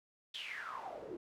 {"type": "noise with band-pass filter sweep", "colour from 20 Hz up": "pink", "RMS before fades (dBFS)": -45, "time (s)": [0.34, 1.17], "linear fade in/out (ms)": 5, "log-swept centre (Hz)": [3500, 330], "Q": 7.8, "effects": []}